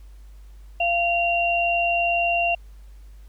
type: tone pair together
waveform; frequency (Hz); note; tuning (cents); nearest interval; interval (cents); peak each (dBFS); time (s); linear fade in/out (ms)
sine; 690.5 / 2762; F5 / F7; -20 / -20; 2 octaves; 2400; -21 / -22; 0.8-2.55; 5
effects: added 50 Hz sine -41 dBFS peak until 3.28 s + pink hiss -61 dBFS RMS until 3.28 s